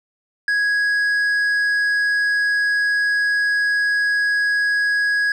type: tone with tanh clipping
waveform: sine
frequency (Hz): 1661.2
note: G#6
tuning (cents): 0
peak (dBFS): -17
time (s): 0.48-5.32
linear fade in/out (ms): 2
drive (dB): 6
effects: none